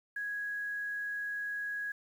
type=tone with quantisation; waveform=sine; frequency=1661.2 Hz; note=G#6; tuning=in tune; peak=-34 dBFS; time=0.16-1.92 s; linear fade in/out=5 ms; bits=10; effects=none